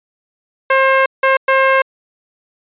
15% pulse tone bursts at uneven times, 533 Hz, C5, 32 cents sharp, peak -3 dBFS, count 3, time 0.7-1.06 / 1.23-1.37 / 1.48-1.82 s, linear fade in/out 5 ms, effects resampled to 8000 Hz

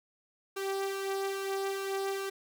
sawtooth tone with flanger, 390.4 Hz, G4, 7 cents flat, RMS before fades -34 dBFS, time 0.56-2.3 s, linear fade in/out 10 ms, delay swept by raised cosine 1.8 to 2.8 ms, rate 2.4 Hz, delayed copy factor +0.55, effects none

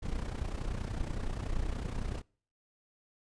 brown noise with amplitude modulation, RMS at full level -32 dBFS, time 0.02-2.22 s, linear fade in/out 20 ms, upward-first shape sine, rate 30.6 Hz, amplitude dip 70%, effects noise-tail reverb RT60 0.5 s tail -26 dB re dry + resampled to 22050 Hz

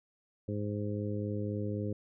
harmonic tone, 103.83 Hz, G#2, in tune, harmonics 1 / 2 / 3 / 4 / 5, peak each -35 / -38 / -40 / -41 / -42 dBFS, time 0.48-1.93 s, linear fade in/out 5 ms, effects none

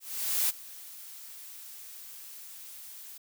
blue noise with ADSR envelope, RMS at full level -26 dBFS, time 0-3.18 s, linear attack 490 ms, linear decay 23 ms, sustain -20 dB, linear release 10 ms, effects none

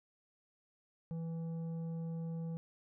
sine tone with tanh clipping, 164.81 Hz, E3, in tune, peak -39 dBFS, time 1.11-2.57 s, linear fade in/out 0 ms, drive 8 dB, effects none

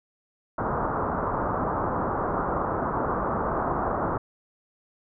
white low-pass noise, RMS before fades -27 dBFS, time 0.58-4.18 s, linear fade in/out 5 ms, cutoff 1300 Hz, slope 48 dB/octave, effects none

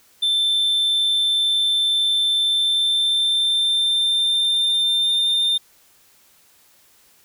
triangle tone with pitch glide, 3549 to 3607 Hz, A7 to A7, +14 to +42 cents, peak -15 dBFS, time 0.22-5.58 s, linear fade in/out 10 ms, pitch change +28 cents, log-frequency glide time 2.4-5.27 s, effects white hiss -55 dBFS RMS until 7.24 s

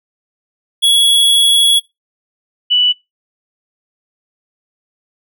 square / sine tone pair in turn, 3357 / 2963 Hz, G#7 / F#7, +18 / +2 cents, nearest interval major second, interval 216 cents, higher first, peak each -8 dBFS, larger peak neither, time 0.82-1.8 / 2.7-2.93 s, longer first, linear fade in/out 20 ms, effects noise-tail reverb RT60 0.2 s tail -22 dB re dry

